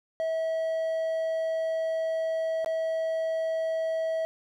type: tone with dropouts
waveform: triangle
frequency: 647 Hz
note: E5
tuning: 32 cents flat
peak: -24 dBFS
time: 0.2-4.25 s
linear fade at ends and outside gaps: 0 ms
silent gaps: 2.646-2.661 s
effects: none